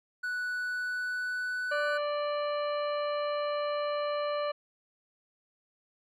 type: tone with pitch glide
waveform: triangle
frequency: 1480 to 1492 Hz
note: F#6 to F#6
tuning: 0 to +14 cents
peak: -29 dBFS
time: 0.23-1.98 s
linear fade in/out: 10 ms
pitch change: +14 cents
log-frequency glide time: 0.45-1.64 s
type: harmonic tone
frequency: 587.3 Hz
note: D5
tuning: in tune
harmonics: 1 / 2 / 3 / 4 / 5 / 7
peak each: -30 / -35 / -45 / -46 / -46 / -47 dBFS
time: 1.71-4.52 s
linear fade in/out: 10 ms
effects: none